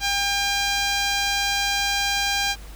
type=tone with notch filter; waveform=5% pulse; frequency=801 Hz; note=G5; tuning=37 cents sharp; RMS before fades=-23 dBFS; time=0-2.56 s; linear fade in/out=50 ms; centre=9800 Hz; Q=0.59; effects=added 50 Hz sine -38 dBFS peak until 2.75 s + pink hiss -46 dBFS RMS until 2.75 s